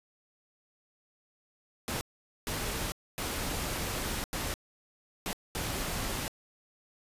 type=noise bursts at uneven times; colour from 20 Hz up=pink; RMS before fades=-34 dBFS; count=6; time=1.88-2.01 / 2.47-2.92 / 3.18-4.24 / 4.33-4.54 / 5.26-5.33 / 5.55-6.28 s; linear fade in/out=0 ms; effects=resampled to 32000 Hz